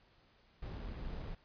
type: noise with sample-and-hold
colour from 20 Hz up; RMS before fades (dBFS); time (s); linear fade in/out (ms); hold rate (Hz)
brown; -43; 0.62-1.35; 5; 4410
effects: pink hiss -68 dBFS RMS until 1.44 s + resampled to 11025 Hz